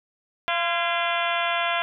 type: harmonic tone with a mistuned harmonic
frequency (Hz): 343.1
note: F4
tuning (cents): -31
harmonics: 2 / 3 / 4 / 5 / 6 / 7 / 8 / 9 / 10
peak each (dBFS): -27 / -29 / -30 / -31 / -32 / -32 / -33 / -34 / -34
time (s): 0.48-1.82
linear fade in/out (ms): 0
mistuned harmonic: 5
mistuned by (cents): -64
effects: none